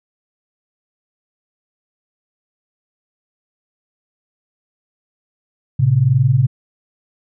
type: tone pair together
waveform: sine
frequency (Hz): 112.8 / 134.14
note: A2 / C3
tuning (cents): +44 / +43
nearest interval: minor third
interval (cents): 299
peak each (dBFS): -15 / -12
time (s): 5.79-6.47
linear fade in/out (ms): 10
effects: none